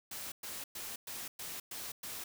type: noise bursts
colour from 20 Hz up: white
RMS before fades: -43 dBFS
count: 7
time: 0.11-2.24 s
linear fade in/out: 5 ms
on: 210 ms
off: 110 ms
effects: none